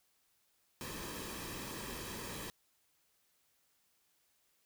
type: noise with comb filter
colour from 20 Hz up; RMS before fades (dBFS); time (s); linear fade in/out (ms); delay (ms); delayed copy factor
pink; -44; 0.81-2.5; 0; 1.4; -0.55
effects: white hiss -75 dBFS RMS until 4.65 s